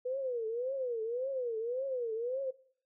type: tone with vibrato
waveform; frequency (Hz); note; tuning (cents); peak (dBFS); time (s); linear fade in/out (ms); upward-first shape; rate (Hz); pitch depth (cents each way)
sine; 490; B4; -14; -32; 0.05-2.51; 10; triangle; 1.8; 210
effects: noise-tail reverb RT60 0.5 s tail -18 dB re dry